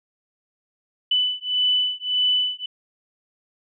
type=beating tone pair; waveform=sine; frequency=2990 / 2991.7 Hz; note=F#7 / F#7; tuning=+17 / +18 cents; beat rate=1.7 Hz; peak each=-22 dBFS; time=1.11-2.66 s; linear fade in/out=5 ms; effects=none